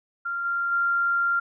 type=tone with level steps; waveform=sine; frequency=1388 Hz; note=F6; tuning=11 cents flat; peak=-26 / -23 / -20 dBFS; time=0.25-1.4 s; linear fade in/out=10 ms; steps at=0.44 / 0.71 s; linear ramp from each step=20 ms; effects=none